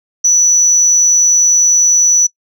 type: tone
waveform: sine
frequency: 5930 Hz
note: F#8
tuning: 3 cents sharp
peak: -5 dBFS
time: 0.24-2.27 s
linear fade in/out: 10 ms
effects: noise-tail reverb RT60 0.1 s tail -24 dB re dry + tanh soft clip ceiling -3 dBFS